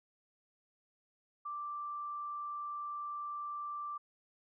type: tone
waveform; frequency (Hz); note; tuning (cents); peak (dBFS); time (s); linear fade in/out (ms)
sine; 1175; D6; +1; -38; 1.45-3.98; 10
effects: none